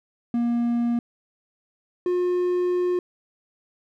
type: tone pair in turn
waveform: triangle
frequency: 237 / 358.1 Hz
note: A#3 / F4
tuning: +29 / +43 cents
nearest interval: perfect fifth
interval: 714 cents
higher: second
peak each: -18 dBFS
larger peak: neither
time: 0.34-0.99 / 2.06-2.99 s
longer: second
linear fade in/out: 2 ms
effects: none